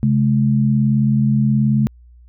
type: tone pair together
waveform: sine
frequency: 134.33 / 213.1 Hz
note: C3 / G#3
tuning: +46 / +45 cents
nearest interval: minor sixth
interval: 799 cents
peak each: -15 dBFS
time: 0.03-1.87 s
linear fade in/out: 0 ms
effects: added 60 Hz sine -42 dBFS peak until 2.28 s